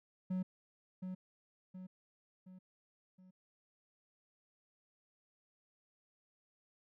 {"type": "tone with echo", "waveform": "triangle", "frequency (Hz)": 185, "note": "F#3", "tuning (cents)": 0, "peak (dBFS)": -32, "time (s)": [0.3, 0.43], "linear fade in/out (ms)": 10, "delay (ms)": 720, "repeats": 4, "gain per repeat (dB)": -6, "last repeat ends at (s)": 3.31, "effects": []}